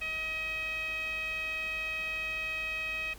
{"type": "tone with low-pass filter", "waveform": "5% pulse", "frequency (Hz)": 634, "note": "D#5", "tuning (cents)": 32, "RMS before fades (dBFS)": -35, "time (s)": [0.01, 3.14], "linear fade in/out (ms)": 10, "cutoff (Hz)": 2500, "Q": 7.3, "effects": ["added 50 Hz sine -50 dBFS peak until 3.18 s", "pink hiss -53 dBFS RMS until 3.18 s"]}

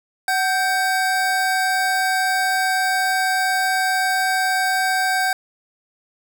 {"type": "tone pair together", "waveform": "square", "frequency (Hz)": [750.3, 1568], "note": ["F#5", "G6"], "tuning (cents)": [24, 0], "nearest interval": "octave + minor second", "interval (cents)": 1276, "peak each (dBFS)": [-21, -21], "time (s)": [0.28, 5.33], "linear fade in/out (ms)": 2, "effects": []}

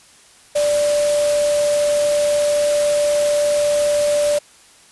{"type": "tone in noise", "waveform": "sine", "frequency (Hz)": 587.3, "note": "D5", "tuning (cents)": 0, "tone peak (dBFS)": -14, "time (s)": [0.55, 4.39], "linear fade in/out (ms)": 10, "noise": "white", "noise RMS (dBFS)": -26, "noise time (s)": [0.55, 4.39], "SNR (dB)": 9, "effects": ["white hiss -48 dBFS RMS until 4.91 s", "resampled to 24000 Hz"]}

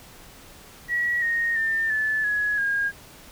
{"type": "tone with pitch steps", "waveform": "sine", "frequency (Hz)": [1923, 1859.6, 1798.4, 1739.1, 1681.8, 1626.4], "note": ["B6", "A#6", "A6", "A6", "G#6", "G#6"], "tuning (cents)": [-47, -5, 37, -21, 21, -37], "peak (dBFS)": -21, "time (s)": [0.88, 2.92], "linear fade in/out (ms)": 50, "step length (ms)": 340, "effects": ["pink hiss -47 dBFS RMS until 3.31 s"]}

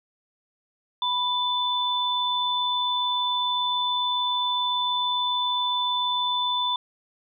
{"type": "tone pair together", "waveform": "sine", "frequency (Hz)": [987.8, 3513], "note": ["B5", "A7"], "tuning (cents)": [0, -3], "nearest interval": "octave + minor seventh", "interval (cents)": 2197, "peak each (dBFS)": -25, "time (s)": [1.02, 6.76], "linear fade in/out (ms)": 2, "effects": []}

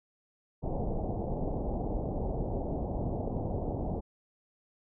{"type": "low-pass noise", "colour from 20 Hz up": "pink", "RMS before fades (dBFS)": -33, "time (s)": [0.62, 4.01], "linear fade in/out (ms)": 20, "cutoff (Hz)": 800, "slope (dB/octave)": 48, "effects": []}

